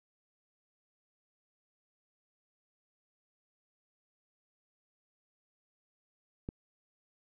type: click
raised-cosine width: 3 ms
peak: -24 dBFS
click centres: 6.489 s
effects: none